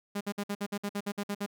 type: tone bursts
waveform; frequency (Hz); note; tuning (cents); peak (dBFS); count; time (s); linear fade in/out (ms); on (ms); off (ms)
sawtooth; 203; G#3; -39; -27; 12; 0.15-1.463; 10; 59; 55
effects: none